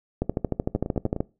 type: two click trains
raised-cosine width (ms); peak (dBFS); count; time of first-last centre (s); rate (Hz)
2; -16 / -10; 5 / 14; 0.76-1.164 / 0.22-1.205; 9.91 / 13.2
effects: noise-tail reverb RT60 0.3 s tail -22 dB re dry